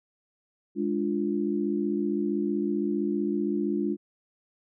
sine chord, D diminished, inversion second, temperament equal, 207.7 / 293.7 / 349.2 Hz, Ab3 / D4 / F4, 0 / 0 / 0 cents, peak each -29 dBFS, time 0.75-3.97 s, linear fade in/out 50 ms, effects none

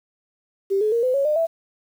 sine tone with pitch steps, 392 / 427.5 / 466.2 / 508.4 / 554.4 / 604.5 / 659.3 Hz, G4 / A4 / A#4 / C5 / C#5 / D5 / E5, 0 / -50 / 0 / -50 / 0 / +50 / 0 cents, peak -17 dBFS, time 0.7-1.47 s, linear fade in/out 20 ms, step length 110 ms, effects 8-bit

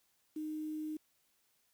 sine tone with quantisation, 308.5 Hz, D#4, 15 cents flat, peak -37 dBFS, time 0.36-0.97 s, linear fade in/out 5 ms, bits 10, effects white hiss -75 dBFS RMS until 1.73 s

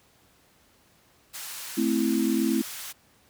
white band-pass noise, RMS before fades -38 dBFS, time 1.33-2.93 s, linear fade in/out 20 ms, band 890 to 16000 Hz, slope 12 dB/octave
sine chord, A minor, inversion none, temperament equal, 220 / 261.6 / 329.6 Hz, A3 / C4 / E4, 0 / 0 / 0 cents, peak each -26 dBFS, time 1.77-2.62 s, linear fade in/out 10 ms
effects pink hiss -61 dBFS RMS until 3.29 s + high-pass 60 Hz 12 dB/octave

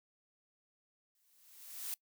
blue noise with exponential growth, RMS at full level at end -38 dBFS, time 1.15-1.94 s, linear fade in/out 1 ms, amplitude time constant 170 ms, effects noise-tail reverb RT60 0.1 s tail -23 dB re dry

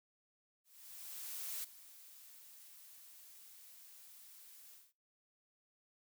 blue noise with ADSR envelope, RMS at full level -42 dBFS, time 0.64-4.93 s, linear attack 1000 ms, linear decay 6 ms, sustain -16 dB, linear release 200 ms, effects noise-tail reverb RT60 0.3 s tail -22 dB re dry

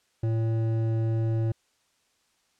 sine tone with hard clipping, 112.6 Hz, A2, 40 cents sharp, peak -25 dBFS, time 0.23-1.52 s, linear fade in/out 5 ms, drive 10 dB, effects white hiss -69 dBFS RMS until 2.59 s + low-pass 8000 Hz 12 dB/octave

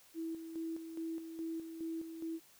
sine tone with tremolo, 326.7 Hz, E4, 15 cents flat, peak -37 dBFS, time 0.14-2.4 s, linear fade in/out 50 ms, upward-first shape square, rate 2.4 Hz, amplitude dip 55%, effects white hiss -63 dBFS RMS until 2.59 s

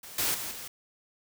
white noise with level steps, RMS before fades -45 / -28 / -36 / -41 dBFS, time 0.03-0.68 s, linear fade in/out 5 ms, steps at 0.18 / 0.34 / 0.51 s, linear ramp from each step 5 ms, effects none

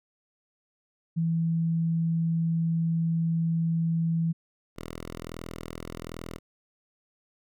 sine / 5% pulse tone pair in turn, 165 / 41.25 Hz, E3 / E1, +2 / +2 cents, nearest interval 2 octaves, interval 2400 cents, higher first, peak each -23 / -26 dBFS, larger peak first, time 1.16-4.33 / 4.76-6.39 s, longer first, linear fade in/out 20 ms, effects none

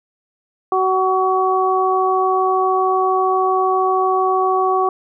harmonic tone, 375.6 Hz, F#4, 26 cents sharp, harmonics 1 / 2 / 3, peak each -18 / -18 / -18 dBFS, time 0.72-4.89 s, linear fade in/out 2 ms, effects none

